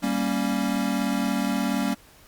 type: chord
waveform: square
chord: G diminished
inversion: none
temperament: equal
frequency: 196 / 233.1 / 277.2 Hz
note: G3 / Bb3 / Db4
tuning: 0 / 0 / 0 cents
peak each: -28 dBFS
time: 0.02-1.95 s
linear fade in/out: 20 ms
effects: pink hiss -53 dBFS RMS until 2.27 s + Opus 48 kbps